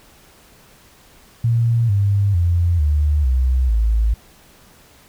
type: tone with pitch steps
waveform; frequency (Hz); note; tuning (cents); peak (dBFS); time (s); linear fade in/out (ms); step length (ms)
sine; 116.54 / 100.29 / 86.3 / 74.27 / 63.91 / 55; A#2 / G2 / F2 / D2 / C2 / A1; 0 / +40 / -20 / +20 / -40 / 0; -13; 1.44-4.14; 5; 450
effects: pink hiss -49 dBFS RMS until 5.08 s